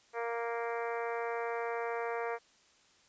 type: harmonic tone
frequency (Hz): 233.1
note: A#3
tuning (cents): 0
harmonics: 2 / 3 / 4 / 5 / 6 / 7 / 8 / 9 / 10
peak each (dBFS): -36 / -40 / -42 / -44 / -46 / -47 / -48 / -49 / -50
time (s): 0.13-2.39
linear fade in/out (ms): 50
effects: white hiss -65 dBFS RMS until 3.08 s + resampled to 16000 Hz